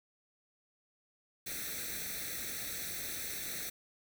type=noise with comb filter; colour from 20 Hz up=white; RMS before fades=-40 dBFS; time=1.46-3.7 s; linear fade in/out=10 ms; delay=0.5 ms; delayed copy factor=+0.85; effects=none